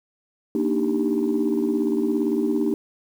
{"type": "chord", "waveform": "sine", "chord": "Eb major seventh", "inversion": "second", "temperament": "equal", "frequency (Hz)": [233.1, 293.7, 311.1, 392], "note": ["Bb3", "D4", "Eb4", "G4"], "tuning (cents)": [0, 0, 0, 0], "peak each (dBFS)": -24, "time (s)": [0.55, 2.74], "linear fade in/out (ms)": 2, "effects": ["tanh soft clip ceiling -13 dBFS", "8-bit"]}